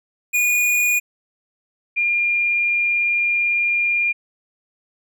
square / sine tone pair in turn, 2448 / 2406 Hz, D#7 / D7, -29 / +41 cents, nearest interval unison, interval 30 cents, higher first, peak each -16 / -16 dBFS, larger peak neither, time 0.33-1 / 1.96-4.13 s, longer second, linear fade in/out 20 ms, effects none

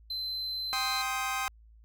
triangle tone, 4072 Hz, C8, 48 cents flat, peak -31 dBFS, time 0.1-1.02 s, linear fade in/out 5 ms
25% pulse chord, C minor, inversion second, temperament just, 784.9 / 1046.5 / 1255.8 Hz, G5 / C6 / Eb6, +2 / 0 / +16 cents, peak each -31 dBFS, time 0.73-1.48 s, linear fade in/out 0 ms
effects added 55 Hz sine -53 dBFS peak until 1.84 s

